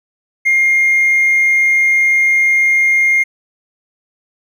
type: tone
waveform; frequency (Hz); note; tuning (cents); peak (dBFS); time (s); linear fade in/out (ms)
triangle; 2123; C7; +25; -6; 0.45-3.24; 20
effects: tanh soft clip ceiling -5 dBFS